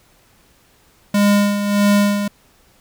square tone with tremolo, 203.8 Hz, G#3, 32 cents flat, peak -11 dBFS, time 1.14-2.28 s, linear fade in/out 5 ms, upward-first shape sine, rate 1.6 Hz, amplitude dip 60%, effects pink hiss -54 dBFS RMS until 2.8 s

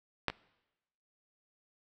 clicks, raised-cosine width 0.3 ms, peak -12 / -22 dBFS, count 2, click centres 0.283 / 0.3 s, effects noise-tail reverb RT60 1.0 s tail -23 dB re dry

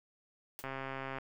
white noise with exponential decay, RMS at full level -42 dBFS, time 0.59-0.67 s, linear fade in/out 0 ms, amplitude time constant 16 ms
click train, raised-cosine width 0.5 ms, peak -25 dBFS, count 74, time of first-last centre 0.64-1.185 s, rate 134 Hz
effects none

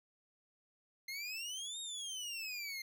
25% pulse exponential two-way sweep, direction up then down, 2093 to 3759 to 2093 Hz, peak -37 dBFS, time 1.08-2.82 s, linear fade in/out 5 ms, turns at 1.8 s, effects none

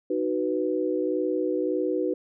sine chord, B major, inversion first, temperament just, 308.7 / 370.4 / 493.9 Hz, D#4 / F#4 / B4, -14 / +2 / 0 cents, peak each -28 / -27 / -28 dBFS, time 0.1-2.14 s, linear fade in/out 5 ms, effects none

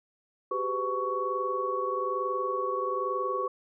sine tone cluster, 380.4 / 401.5 / 505 / 1117 Hz, F#4 / G4 / B4 / C#6, +48 / +41 / +39 / +13 cents, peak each -35 / -36 / -33 / -30 dBFS, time 0.51-3.48 s, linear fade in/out 5 ms, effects none

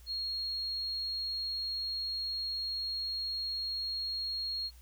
sine tone, 4279 Hz, C8, 38 cents sharp, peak -33 dBFS, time 0.06-4.71 s, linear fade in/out 50 ms, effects added 60 Hz sine -52 dBFS peak until 4.81 s + white hiss -63 dBFS RMS until 4.81 s

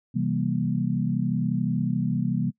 sine chord, C dominant seventh, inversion none, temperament equal with one note detuned, 130.81 / 164.81 / 196 / 236.7 Hz, C3 / E3 / G3 / Bb3, 0 / 0 / 0 / +27 cents, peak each -28 dBFS, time 0.14-2.51 s, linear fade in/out 20 ms, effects noise-tail reverb RT60 0.1 s tail -20 dB re dry

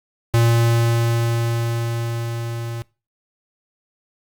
square tone with level ramp, 116.54 Hz, A#2, in tune, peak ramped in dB -13 to -27 dBFS, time 0.34-2.82 s, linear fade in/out 0 ms, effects noise-tail reverb RT60 0.3 s tail -22 dB re dry + Opus 48 kbps

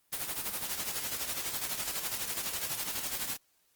white noise with tremolo, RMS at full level -33 dBFS, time 0.12-3.37 s, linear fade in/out 10 ms, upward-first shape sine, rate 12 Hz, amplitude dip 60%, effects white hiss -71 dBFS RMS until 3.75 s + Opus 24 kbps

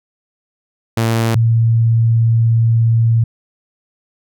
sawtooth / sine tone pair in turn, 114 / 114.61 Hz, A#2 / A#2, -38 / -29 cents, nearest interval unison, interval 9 cents, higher second, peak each -9 dBFS, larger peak neither, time 0.97-1.35 / 1.35-3.24 s, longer second, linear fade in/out 5 ms, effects none

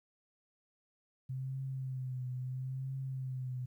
sine tone with vibrato, 130 Hz, C3, 11 cents flat, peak -36 dBFS, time 1.29-3.66 s, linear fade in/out 10 ms, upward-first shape triangle, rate 0.75 Hz, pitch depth 56 cents each way, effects 12-bit

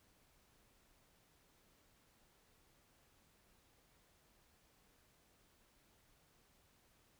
silence, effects pink hiss -72 dBFS RMS until 7.19 s

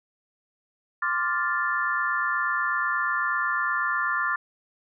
sine chord, D minor seventh, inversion third, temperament equal, 1046.5 / 1174.7 / 1396.9 / 1760 Hz, C6 / D6 / F6 / A6, 0 / 0 / 0 / 0 cents, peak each -31 / -29 / -28 / -27 dBFS, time 1.02-4.36 s, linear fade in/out 5 ms, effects none

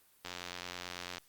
click train, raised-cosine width 0.2 ms, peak -23 dBFS, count 84, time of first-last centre 0.25-1.182 s, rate 89.1 Hz, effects white hiss -66 dBFS RMS until 1.28 s + Opus 32 kbps

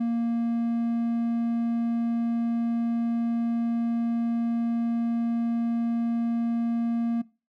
triangle tone, 232.9 Hz, A#3, 1 cent flat, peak -21 dBFS, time 0-7.22 s, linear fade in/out 10 ms, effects noise-tail reverb RT60 0.3 s tail -20 dB re dry

